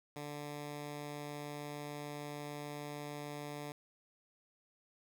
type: tone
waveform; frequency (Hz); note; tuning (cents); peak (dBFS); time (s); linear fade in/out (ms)
10% pulse; 146.7; D3; -2; -34; 0.16-3.72; 2
effects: none